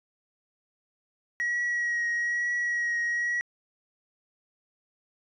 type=tone with vibrato; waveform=sine; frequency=1907 Hz; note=A#6; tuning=39 cents sharp; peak=-23 dBFS; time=1.4-3.41 s; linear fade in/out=0 ms; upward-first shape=triangle; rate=1.1 Hz; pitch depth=21 cents each way; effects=tanh soft clip ceiling -24 dBFS